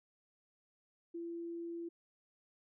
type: tone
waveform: sine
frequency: 338.5 Hz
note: E4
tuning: 46 cents sharp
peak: -40 dBFS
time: 1.14-1.89 s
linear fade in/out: 10 ms
effects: none